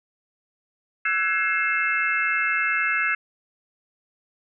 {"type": "tone cluster", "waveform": "sine", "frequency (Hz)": [1332, 1505, 1674, 2132, 2638], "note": ["E6", "F#6", "G#6", "C7", "E7"], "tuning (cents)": [18, 29, 13, 32, 1], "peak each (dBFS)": [-28, -29, -26, -25, -27], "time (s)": [1.05, 3.15], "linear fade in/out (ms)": 5, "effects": []}